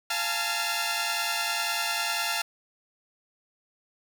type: tone cluster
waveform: 10% pulse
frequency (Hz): 692 / 844 / 902 / 1374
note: F5 / G#5 / A5 / F6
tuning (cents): -16 / +28 / +43 / -29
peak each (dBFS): -24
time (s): 0.1-2.42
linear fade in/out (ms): 5
effects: 9-bit